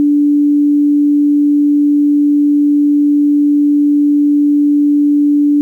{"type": "tone", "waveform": "sine", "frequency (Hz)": 291.2, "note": "D4", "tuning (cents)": -15, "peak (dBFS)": -7, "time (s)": [0, 5.61], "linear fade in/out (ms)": 0, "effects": ["8-bit"]}